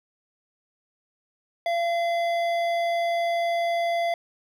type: tone with hard clipping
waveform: sine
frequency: 683 Hz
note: F5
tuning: 39 cents flat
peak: -24 dBFS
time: 1.66-4.14 s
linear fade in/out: 2 ms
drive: 11 dB
effects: none